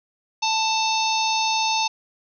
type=harmonic tone with a mistuned harmonic; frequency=883 Hz; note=A5; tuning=6 cents sharp; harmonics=1 / 3 / 4 / 5 / 6 / 7; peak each=-22 / -27 / -28 / -29 / -30 / -30 dBFS; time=0.42-1.88 s; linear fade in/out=10 ms; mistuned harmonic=4; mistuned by=+63 cents; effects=none